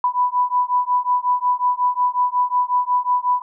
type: beating tone pair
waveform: sine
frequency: 988 / 993.5 Hz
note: B5 / B5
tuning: 0 / +10 cents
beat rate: 5.5 Hz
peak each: -19 dBFS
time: 0.04-3.42 s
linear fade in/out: 2 ms
effects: none